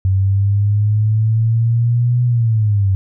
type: linear two-way sweep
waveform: sine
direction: up then down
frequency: 94.5 to 123.1 to 94.5 Hz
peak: -11 dBFS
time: 0.05-2.95 s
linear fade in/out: 0 ms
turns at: 2.24 s
effects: none